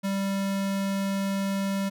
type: tone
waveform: square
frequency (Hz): 196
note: G3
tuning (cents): 0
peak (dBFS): -26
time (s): 0.03-1.9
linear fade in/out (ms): 20
effects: none